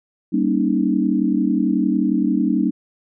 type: chord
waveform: sine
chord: Eb dominant seventh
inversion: first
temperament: just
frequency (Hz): 194.45 / 233.3 / 280 / 311.1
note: G3 / Bb3 / Db4 / Eb4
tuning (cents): -14 / +2 / +18 / 0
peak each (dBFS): -21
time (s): 0.32-2.71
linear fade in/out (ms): 20
effects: none